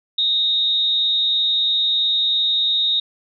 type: tone with amplitude modulation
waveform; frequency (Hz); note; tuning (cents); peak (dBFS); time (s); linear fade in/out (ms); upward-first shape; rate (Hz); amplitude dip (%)
sine; 3729; A#7; 0; -13; 0.18-3; 5; sine; 223; 55
effects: none